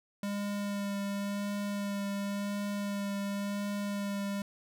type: tone with vibrato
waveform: square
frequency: 201.7 Hz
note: G3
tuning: 50 cents sharp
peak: -33 dBFS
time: 0.23-4.42 s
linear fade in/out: 2 ms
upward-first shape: sine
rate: 0.93 Hz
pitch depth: 14 cents each way
effects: none